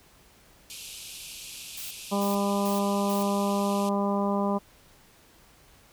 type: band-pass noise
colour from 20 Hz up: pink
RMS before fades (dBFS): -42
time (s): 0.7-3.89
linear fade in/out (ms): 0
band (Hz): 2400 to 13000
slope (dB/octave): 96
type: noise bursts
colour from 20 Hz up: blue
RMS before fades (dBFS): -39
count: 4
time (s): 1.77-3.23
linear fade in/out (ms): 5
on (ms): 140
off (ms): 300
type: harmonic tone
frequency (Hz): 200.5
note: G3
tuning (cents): +39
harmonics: 1 / 2 / 3 / 4 / 5 / 6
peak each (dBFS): -26 / -32 / -31 / -34 / -32 / -39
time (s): 2.11-4.59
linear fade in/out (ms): 20
effects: pink hiss -57 dBFS RMS until 5.92 s